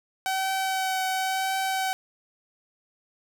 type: tone with vibrato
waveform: sawtooth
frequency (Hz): 761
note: F#5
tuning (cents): +48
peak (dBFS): -21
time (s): 0.26-1.93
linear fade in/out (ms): 0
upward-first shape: triangle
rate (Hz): 0.95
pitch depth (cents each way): 16
effects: none